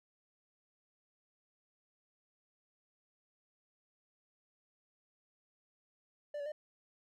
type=tone with pitch steps; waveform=triangle; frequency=588 / 571 / 604 Hz; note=D5 / D5 / D5; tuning=+2 / -49 / +48 cents; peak=-36 dBFS; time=6.34-6.52 s; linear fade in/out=5 ms; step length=60 ms; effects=none